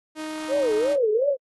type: tone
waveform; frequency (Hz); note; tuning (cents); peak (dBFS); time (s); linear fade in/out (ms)
sawtooth; 311.1; D#4; 0; -26; 0.15-0.97; 50
type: tone with vibrato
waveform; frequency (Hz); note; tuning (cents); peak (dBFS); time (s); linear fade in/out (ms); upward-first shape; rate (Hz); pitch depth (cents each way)
sine; 493.9; B4; 0; -19; 0.48-1.37; 50; sine; 2.8; 270
effects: AAC 32 kbps